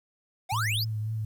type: exponential sweep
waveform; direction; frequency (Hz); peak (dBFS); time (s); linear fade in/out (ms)
square; up; 695 to 5390; -28; 0.49-0.85; 20
type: tone with vibrato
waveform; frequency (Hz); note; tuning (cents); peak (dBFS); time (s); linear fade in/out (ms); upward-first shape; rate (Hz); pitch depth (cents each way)
sine; 109; A2; -16; -28; 0.52-1.25; 5; triangle; 3.7; 41
effects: 10-bit